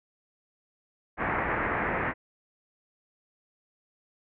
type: low-pass noise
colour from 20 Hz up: white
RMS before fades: -29 dBFS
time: 1.17-2.14 s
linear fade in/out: 50 ms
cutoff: 2100 Hz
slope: 48 dB/octave
effects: none